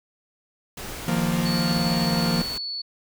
pink noise, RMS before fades -35 dBFS, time 0.77-2.58 s, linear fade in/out 5 ms
45% pulse chord, Eb suspended second, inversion none, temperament equal, 155.56 / 174.61 / 233.1 Hz, Eb3 / F3 / Bb3, 0 / 0 / 0 cents, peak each -28 / -24 / -26 dBFS, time 1.08-2.42 s, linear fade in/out 2 ms
sine tone, 4435 Hz, C#8, in tune, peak -28 dBFS, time 1.45-2.82 s, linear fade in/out 10 ms
effects none

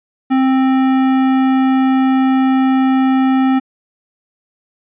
sine tone with tanh clipping, 263.2 Hz, C4, 10 cents sharp, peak -12 dBFS, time 0.3-3.6 s, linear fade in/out 20 ms, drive 17 dB, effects resampled to 8000 Hz

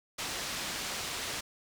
white low-pass noise, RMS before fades -37 dBFS, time 0.18-1.41 s, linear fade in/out 10 ms, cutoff 6000 Hz, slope 12 dB/octave, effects none

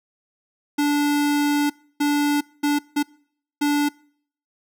square tone bursts at uneven times, 291.2 Hz, D4, 15 cents flat, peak -18 dBFS, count 5, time 0.78-1.7 / 2-2.41 / 2.63-2.79 / 2.96-3.03 / 3.61-3.89 s, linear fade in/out 10 ms, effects noise-tail reverb RT60 0.6 s tail -25 dB re dry

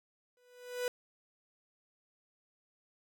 45% pulse tone with exponential growth, 493.9 Hz, B4, in tune, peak -30 dBFS, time 0.37-0.88 s, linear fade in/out 1 ms, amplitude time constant 110 ms, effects none

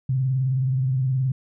sine tone with vibrato, 130.81 Hz, C3, in tune, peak -19 dBFS, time 0.09-1.32 s, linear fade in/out 5 ms, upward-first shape triangle, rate 19 Hz, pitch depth 90 cents each way, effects none

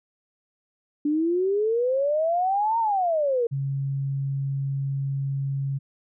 sine exponential two-way sweep, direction up then down, 289.3 to 932.3 to 456.7 Hz, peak -20 dBFS, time 1.05-3.47 s, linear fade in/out 5 ms, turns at 2.79 s
sine tone, 137.5 Hz, C#3, 14 cents flat, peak -24 dBFS, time 3.51-5.79 s, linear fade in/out 20 ms
effects none

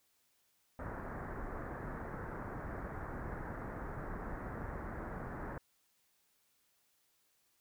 pink low-pass noise, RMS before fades -43 dBFS, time 0.79-5.58 s, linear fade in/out 2 ms, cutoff 1800 Hz, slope 48 dB/octave, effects white hiss -75 dBFS RMS until 7.6 s

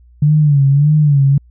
sine tone with vibrato, 144.9 Hz, D3, 23 cents flat, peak -7 dBFS, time 0.22-1.38 s, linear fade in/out 5 ms, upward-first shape sine, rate 1.7 Hz, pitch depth 95 cents each way, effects added 60 Hz sine -42 dBFS peak until 1.5 s

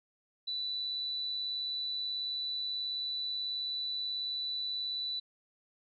sine tone with amplitude modulation, 3972 Hz, B7, 9 cents sharp, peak -32 dBFS, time 0.47-5.2 s, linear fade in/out 10 ms, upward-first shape sine, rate 98.5 Hz, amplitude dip 25%, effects none

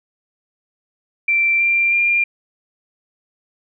sine tone with pitch steps, 2349 / 2372 / 2396 Hz, D7 / D7 / D7, 0 / +17 / +34 cents, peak -13 dBFS, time 1.28-2.24 s, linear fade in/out 5 ms, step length 320 ms, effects none

